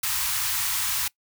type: band-stop noise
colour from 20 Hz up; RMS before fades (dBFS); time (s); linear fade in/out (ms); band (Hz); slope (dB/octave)
white; -26; 0.03-1.08; 5; 130 to 840; 48
effects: noise-tail reverb RT60 0.1 s tail -22 dB re dry